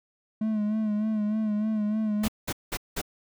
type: tone with vibrato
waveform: triangle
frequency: 213.8 Hz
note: A3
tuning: 49 cents flat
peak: -22 dBFS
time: 0.41-2.28 s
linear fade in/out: 5 ms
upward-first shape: sine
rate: 3.3 Hz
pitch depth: 46 cents each way
type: noise bursts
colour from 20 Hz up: pink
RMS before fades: -30 dBFS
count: 4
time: 2.23-3.016 s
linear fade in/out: 10 ms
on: 54 ms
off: 190 ms
effects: none